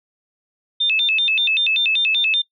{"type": "tone with vibrato", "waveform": "sine", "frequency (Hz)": 3062, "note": "G7", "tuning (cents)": -41, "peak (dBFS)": -15, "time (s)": [0.8, 2.42], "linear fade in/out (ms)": 10, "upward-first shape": "square", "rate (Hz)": 5.2, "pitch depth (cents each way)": 280, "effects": ["noise-tail reverb RT60 0.1 s tail -19 dB re dry"]}